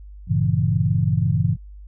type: chord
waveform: sine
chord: G diminished seventh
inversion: none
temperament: equal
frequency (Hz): 98 / 116.54 / 138.59 / 164.81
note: G2 / Bb2 / Db3 / Fb3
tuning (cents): 0 / 0 / 0 / 0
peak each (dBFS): -22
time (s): 0.27-1.57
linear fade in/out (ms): 50
effects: added 50 Hz sine -37 dBFS peak until 1.87 s